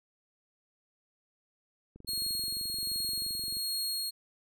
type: click train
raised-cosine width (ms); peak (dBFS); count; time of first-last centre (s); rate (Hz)
3; -37; 38; 1.96-3.569; 23
type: tone with tremolo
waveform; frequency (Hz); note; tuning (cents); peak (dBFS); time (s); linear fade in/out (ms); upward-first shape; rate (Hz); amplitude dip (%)
sawtooth; 4288; C8; +42; -28; 2.07-4.11; 20; sine; 1.3; 25
effects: none